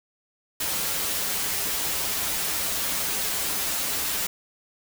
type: noise with comb filter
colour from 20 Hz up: white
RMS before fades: -27 dBFS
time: 0.6-4.27 s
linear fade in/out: 5 ms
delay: 8.3 ms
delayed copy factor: -0.65
effects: none